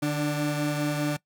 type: tone pair together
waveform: 30% pulse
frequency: 149.33 / 293.7 Hz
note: D3 / D4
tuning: +29 / 0 cents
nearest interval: octave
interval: 1171 cents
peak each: -25 dBFS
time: 0.02-1.17 s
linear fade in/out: 10 ms
effects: noise-tail reverb RT60 0.1 s tail -20 dB re dry